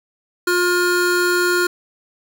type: tone pair together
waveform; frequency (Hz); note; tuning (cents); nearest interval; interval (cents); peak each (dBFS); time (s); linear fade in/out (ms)
square; 355.2 / 1421; F4 / F6; +29 / +30; 2 octaves; 2401; -18 / -19; 0.47-1.67; 5
effects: 8-bit